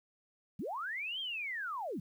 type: linear two-way sweep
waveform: sine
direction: up then down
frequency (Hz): 138.59 to 3248 to 138.59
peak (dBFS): -36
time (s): 0.59-2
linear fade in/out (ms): 5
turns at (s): 1.2
effects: 11-bit